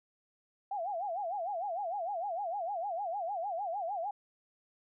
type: tone with vibrato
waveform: sine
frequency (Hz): 740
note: F#5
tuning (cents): 0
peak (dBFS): -33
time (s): 0.71-4.11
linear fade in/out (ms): 5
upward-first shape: sine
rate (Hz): 6.6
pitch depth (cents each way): 210
effects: none